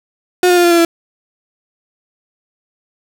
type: tone with pitch steps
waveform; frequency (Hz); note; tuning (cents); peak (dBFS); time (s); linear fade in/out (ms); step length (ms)
35% pulse; 360.9 / 355.7 / 350.6 / 345.6 / 340.6 / 335.8; F#4 / F4 / F4 / F4 / F4 / E4; -43 / +32 / +7 / -18 / -43 / +32; -6; 0.43-0.85; 2; 70
effects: none